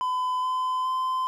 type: tone with pitch steps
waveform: triangle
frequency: 1010 / 1020 / 1030 Hz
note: B5 / C6 / C6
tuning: +39 / -44 / -28 cents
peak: -22 dBFS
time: 0.01-1.27 s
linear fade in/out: 0 ms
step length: 420 ms
effects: none